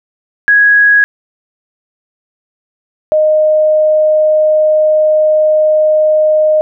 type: tone pair in turn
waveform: sine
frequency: 1661.2 / 617.2 Hz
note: G#6 / D#5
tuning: 0 / -14 cents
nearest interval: octave + perfect fourth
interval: 1714 cents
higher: first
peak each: -4 / -6 dBFS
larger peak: first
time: 0.48-1.04 / 3.12-6.61 s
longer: second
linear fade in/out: 0 ms
effects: none